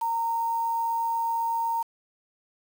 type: tone with quantisation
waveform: sine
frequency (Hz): 921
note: A#5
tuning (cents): -21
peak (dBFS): -24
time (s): 0.01-1.83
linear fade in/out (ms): 10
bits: 7
effects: none